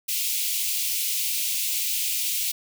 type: high-pass noise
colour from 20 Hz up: white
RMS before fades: -26 dBFS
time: 0.08-2.52 s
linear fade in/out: 10 ms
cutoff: 2300 Hz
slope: 48 dB/octave
effects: none